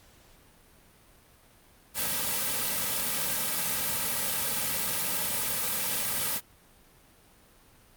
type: noise with comb filter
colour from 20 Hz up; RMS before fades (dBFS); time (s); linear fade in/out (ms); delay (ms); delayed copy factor
white; -29; 1.94-6.41; 50; 2.8; -0.75
effects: pink hiss -58 dBFS RMS until 7.96 s + Opus 48 kbps